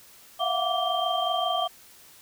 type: tone cluster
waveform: sine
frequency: 667 / 710 / 735 / 1163 / 3166 Hz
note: E5 / F5 / F#5 / D6 / G7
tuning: +20 / +28 / -12 / -17 / +17 cents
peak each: -30 dBFS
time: 0.39-1.68 s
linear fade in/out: 20 ms
effects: white hiss -52 dBFS RMS until 2.21 s